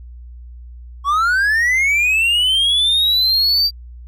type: linear sweep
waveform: triangle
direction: up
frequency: 1092 to 4699 Hz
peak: -11 dBFS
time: 1.04-3.71 s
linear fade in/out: 50 ms
effects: added 60 Hz sine -33 dBFS peak until 4.07 s